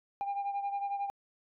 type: beating tone pair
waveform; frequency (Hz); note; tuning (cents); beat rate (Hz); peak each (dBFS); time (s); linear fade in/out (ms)
sine; 800 / 811; G5 / G#5; +35 / -41; 11; -31 / -37; 0.21-1.1; 0
effects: tanh soft clip ceiling -29 dBFS